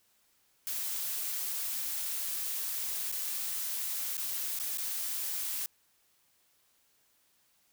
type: noise with dropouts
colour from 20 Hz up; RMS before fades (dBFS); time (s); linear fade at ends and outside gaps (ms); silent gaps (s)
blue; -35; 0.67-5.66; 0; 3.116-3.124 / 4.169-4.179 / 4.588-4.599 / 4.773-4.783
effects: white hiss -70 dBFS RMS until 7.72 s